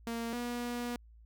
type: tone pair in turn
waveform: sawtooth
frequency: 231.6 / 241.3 Hz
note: A#3 / B3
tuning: -11 / -40 cents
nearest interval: minor second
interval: 71 cents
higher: second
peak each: -31 / -31 dBFS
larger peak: neither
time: 0.07-0.33 / 0.33-0.96 s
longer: second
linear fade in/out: 0 ms
effects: added 56 Hz sine -54 dBFS peak until 1.25 s